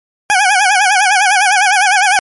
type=tone with vibrato; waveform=20% pulse; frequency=785 Hz; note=G5; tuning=2 cents sharp; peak=-3 dBFS; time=0.3-2.19 s; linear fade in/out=0 ms; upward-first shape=sine; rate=9.9 Hz; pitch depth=130 cents each way; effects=MP3 48 kbps